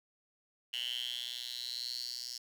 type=tone with high-pass filter sweep; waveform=10% pulse; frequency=122.1 Hz; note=B2; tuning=19 cents flat; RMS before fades=-40 dBFS; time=0.73-2.38 s; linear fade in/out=5 ms; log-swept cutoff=2900 to 5000 Hz; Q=9.4; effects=none

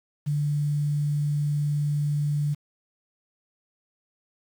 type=tone with quantisation; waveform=sine; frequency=146.83 Hz; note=D3; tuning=in tune; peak=-22 dBFS; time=0.26-2.55 s; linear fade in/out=20 ms; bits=8; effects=none

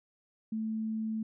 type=tone; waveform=sine; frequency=220 Hz; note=A3; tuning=in tune; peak=-31 dBFS; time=0.52-1.23 s; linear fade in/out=5 ms; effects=none

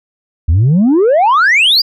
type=exponential sweep; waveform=sine; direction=up; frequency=73.42 to 4978 Hz; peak=-4 dBFS; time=0.48-1.82 s; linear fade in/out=10 ms; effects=tanh soft clip ceiling -5 dBFS

